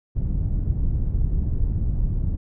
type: low-pass noise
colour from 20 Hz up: pink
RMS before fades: -22 dBFS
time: 0.15-2.37 s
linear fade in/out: 20 ms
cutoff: 110 Hz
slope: 12 dB/octave
effects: none